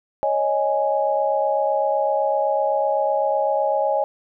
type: chord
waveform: sine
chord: C# suspended second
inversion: none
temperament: equal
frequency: 554.4 / 622.3 / 830.6 Hz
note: C#5 / D#5 / G#5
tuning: 0 / 0 / 0 cents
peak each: -22 dBFS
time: 0.23-4.04 s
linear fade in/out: 0 ms
effects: none